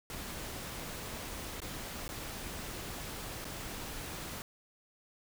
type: noise with dropouts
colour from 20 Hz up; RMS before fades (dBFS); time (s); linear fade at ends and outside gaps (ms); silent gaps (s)
pink; -42; 0.1-4.42; 1; 1.603-1.618 / 2.08-2.09 / 3.445-3.452
effects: none